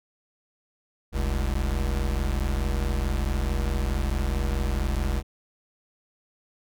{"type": "tone pair together", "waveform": "square", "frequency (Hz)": [43.38, 68], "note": ["F1", "C#2"], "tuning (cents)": [-11, -33], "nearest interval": "minor sixth", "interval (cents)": 778, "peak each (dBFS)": [-27, -27], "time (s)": [1.12, 5.23], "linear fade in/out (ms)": 50, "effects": []}